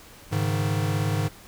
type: chord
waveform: square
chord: Ab suspended fourth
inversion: none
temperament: equal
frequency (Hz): 103.83 / 138.59 / 155.56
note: Ab2 / Db3 / Eb3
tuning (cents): 0 / 0 / 0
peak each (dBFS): -26 / -31 / -28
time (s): 0.31-1.29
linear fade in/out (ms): 20
effects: pink hiss -48 dBFS RMS until 1.47 s